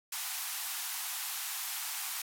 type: band-pass noise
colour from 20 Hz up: white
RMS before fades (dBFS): -38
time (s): 0.12-2.22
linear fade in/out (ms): 5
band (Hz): 710 to 16000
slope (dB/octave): 96
effects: none